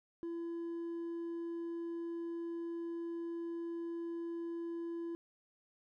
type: tone with hard clipping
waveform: sine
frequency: 337.1 Hz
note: E4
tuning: 39 cents sharp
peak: -39 dBFS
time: 0.23-5.15 s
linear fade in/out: 0 ms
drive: 2 dB
effects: none